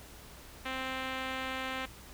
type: tone with low-pass filter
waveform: 5% pulse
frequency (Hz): 261.6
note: C4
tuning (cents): 0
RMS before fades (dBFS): -37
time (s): 0.65-1.86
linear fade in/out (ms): 10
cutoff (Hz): 3600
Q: 0.87
effects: added 60 Hz sine -54 dBFS peak until 2.13 s + pink hiss -52 dBFS RMS until 2.13 s